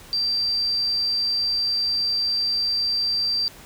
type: tone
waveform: sine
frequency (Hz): 4695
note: D8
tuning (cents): -1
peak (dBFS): -20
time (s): 0.13-3.48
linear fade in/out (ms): 0
effects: pink hiss -45 dBFS RMS until 3.65 s